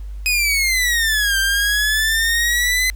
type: exponential two-way sweep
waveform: sawtooth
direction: down then up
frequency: 2521 to 1568 to 2039 Hz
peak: -12 dBFS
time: 0.26-2.9 s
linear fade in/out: 0 ms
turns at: 1.38 s
effects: added 50 Hz sine -27 dBFS peak until 2.95 s + pink hiss -55 dBFS RMS until 2.95 s